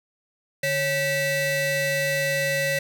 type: ring-modulated tone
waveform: 35% pulse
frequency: 698.5 Hz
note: F5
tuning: in tune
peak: -17 dBFS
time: 0.63-2.79 s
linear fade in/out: 5 ms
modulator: 1250 Hz
effects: none